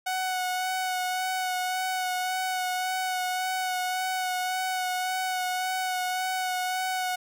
sawtooth tone with vibrato, 740 Hz, F#5, in tune, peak -23 dBFS, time 0.06-7.16 s, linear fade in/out 10 ms, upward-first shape sine, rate 1.8 Hz, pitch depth 18 cents each way, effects none

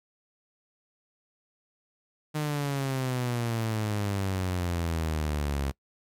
sawtooth exponential sweep, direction down, 153.5 to 68.1 Hz, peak -23 dBFS, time 2.34-5.72 s, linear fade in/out 20 ms, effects noise-tail reverb RT60 0.1 s tail -23 dB re dry + MP3 96 kbps

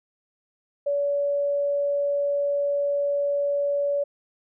sine tone, 570 Hz, C#5, 48 cents sharp, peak -21 dBFS, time 0.86-4.04 s, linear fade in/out 10 ms, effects none

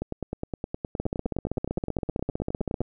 two click trains, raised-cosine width 2 ms, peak -14 / -16 dBFS, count 29 / 28, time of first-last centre 1-2.806 / 0.02-2.815 s, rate 15.5 / 9.66 Hz, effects none

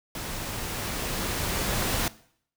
pink noise with level ramp, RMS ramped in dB -35 to -26 dBFS, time 0.15-2.08 s, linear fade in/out 2 ms, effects noise-tail reverb RT60 0.6 s tail -19 dB re dry

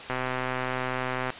click train, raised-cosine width 0.5 ms, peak -14 dBFS, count 155, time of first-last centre 0.1-1.303 s, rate 128 Hz, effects white hiss -40 dBFS RMS until 1.39 s + resampled to 8000 Hz

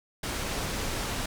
pink low-pass noise, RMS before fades -32 dBFS, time 0.23-1.26 s, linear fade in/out 5 ms, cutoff 10000 Hz, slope 12 dB/octave, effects none

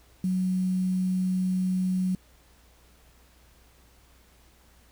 sine tone with quantisation, 185 Hz, F#3, in tune, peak -23 dBFS, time 0.24-2.15 s, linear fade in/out 2 ms, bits 8, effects added 60 Hz sine -58 dBFS peak until 4.91 s + pink hiss -60 dBFS RMS until 4.91 s

